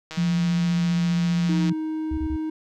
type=click train; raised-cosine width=0.2 ms; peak=-18 dBFS; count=253; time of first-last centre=0.11-1.695 s; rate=159 Hz
type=tone with vibrato; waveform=sine; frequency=173.7 Hz; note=F3; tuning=9 cents flat; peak=-19 dBFS; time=0.17-1.73 s; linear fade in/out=10 ms; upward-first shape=sine; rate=15 Hz; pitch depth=17 cents each way
type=tone; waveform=triangle; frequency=313.9 Hz; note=D#4; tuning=15 cents sharp; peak=-23 dBFS; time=1.49-2.5 s; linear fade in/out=5 ms
type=tone bursts; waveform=sine; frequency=69.5 Hz; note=C#2; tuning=5 cents sharp; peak=-26 dBFS; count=3; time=2.11-2.364 s; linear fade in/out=5 ms; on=66 ms; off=28 ms
effects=none